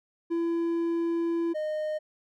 triangle tone pair in turn, 336.2 / 614.5 Hz, E4 / D#5, +34 / -22 cents, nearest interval minor seventh, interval 1044 cents, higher second, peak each -23 / -26 dBFS, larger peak first, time 0.3-1.54 / 1.54-1.99 s, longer first, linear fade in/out 20 ms, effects none

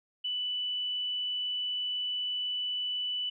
sine tone, 2978 Hz, F#7, 11 cents sharp, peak -30 dBFS, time 0.24-3.3 s, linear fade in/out 10 ms, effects none

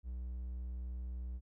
triangle tone, 61.6 Hz, B1, 4 cents flat, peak -37 dBFS, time 0.03-1.41 s, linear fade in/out 50 ms, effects none

